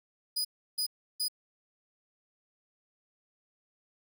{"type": "tone bursts", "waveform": "sawtooth", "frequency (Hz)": 4960, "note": "D#8", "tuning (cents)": -6, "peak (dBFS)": -26, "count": 3, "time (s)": [0.36, 1.284], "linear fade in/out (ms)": 10, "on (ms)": 88, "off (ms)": 330, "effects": []}